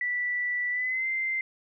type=tone with pitch glide; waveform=sine; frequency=1966 to 2083 Hz; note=B6 to C7; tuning=-8 to -8 cents; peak=-26 dBFS; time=0.01-1.41 s; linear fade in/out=2 ms; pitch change=+100 cents; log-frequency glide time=0.71-1.07 s; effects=none